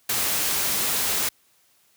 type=noise; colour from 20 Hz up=white; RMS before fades=-24 dBFS; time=0.09-1.29 s; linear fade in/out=5 ms; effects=white hiss -62 dBFS RMS until 1.96 s + high-pass 60 Hz 12 dB/octave